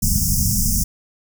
pink band-stop noise, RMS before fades -18 dBFS, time 0.02-0.84 s, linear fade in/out 10 ms, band 230 to 5200 Hz, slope 96 dB/octave, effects none

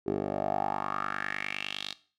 10% pulse tone with band-pass filter sweep, 49.85 Hz, G1, 30 cents sharp, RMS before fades -33 dBFS, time 0.06-1.94 s, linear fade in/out 20 ms, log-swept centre 390 to 4000 Hz, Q 4.5, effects noise-tail reverb RT60 0.4 s tail -17 dB re dry

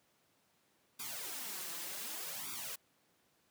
white noise with flanger, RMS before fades -43 dBFS, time 0.99-2.76 s, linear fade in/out 10 ms, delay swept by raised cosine 0.84 to 5.94 ms, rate 0.66 Hz, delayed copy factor +0.95, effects pink hiss -73 dBFS RMS until 3.5 s + high-pass 150 Hz 12 dB/octave

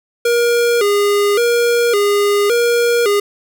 square tone with vibrato, 440 Hz, A4, in tune, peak -12 dBFS, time 0.25-3.2 s, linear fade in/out 5 ms, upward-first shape square, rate 0.89 Hz, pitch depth 130 cents each way, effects none

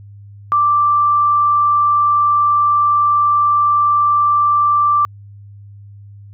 sine tone, 1174.7 Hz, D6, in tune, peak -10 dBFS, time 0.52-5.05 s, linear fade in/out 0 ms, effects added 101 Hz sine -35 dBFS peak until 6.33 s

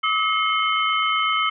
sine tone cluster, 1172 / 1280 / 2150 / 3057 Hz, D6 / D#6 / C7 / G7, -4 / +49 / +47 / -44 cents, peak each -29 / -21 / -24 / -25 dBFS, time 0.03-1.5 s, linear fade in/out 10 ms, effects none

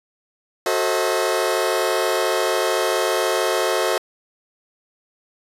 sawtooth chord, F# diminished seventh, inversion none, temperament just, 370 / 444 / 532.8 / 639.4 Hz, F#4 / A4 / C5 / Eb5, 0 / +16 / +31 / +47 cents, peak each -20 dBFS, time 0.66-3.98 s, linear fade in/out 2 ms, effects resampled to 32000 Hz

